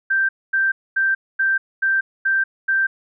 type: tone bursts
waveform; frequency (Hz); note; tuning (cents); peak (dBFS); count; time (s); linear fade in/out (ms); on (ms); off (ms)
sine; 1568; G6; 0; -15; 7; 0.1-2.87; 10; 190; 240
effects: none